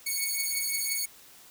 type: beating tone pair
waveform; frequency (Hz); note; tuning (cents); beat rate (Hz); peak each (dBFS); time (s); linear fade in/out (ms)
5% pulse; 2217 / 2222.8; C#7 / C#7; 0 / +4; 5.8; -21; 0.06-1.06; 10
effects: white hiss -53 dBFS RMS until 1.5 s